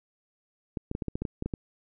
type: clicks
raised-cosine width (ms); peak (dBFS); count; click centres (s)
3; -18; 11; 0.772 / 0.914 / 0.951 / 1.022 / 1.083 / 1.155 / 1.22 / 1.252 / 1.424 / 1.46 / 1.538
effects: none